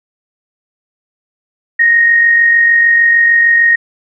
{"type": "tone with amplitude modulation", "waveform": "sine", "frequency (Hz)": 1864.7, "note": "A#6", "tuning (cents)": 0, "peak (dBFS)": -4, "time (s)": [1.79, 3.76], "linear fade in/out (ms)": 10, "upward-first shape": "sine", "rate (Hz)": 46.6, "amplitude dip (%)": 35, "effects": []}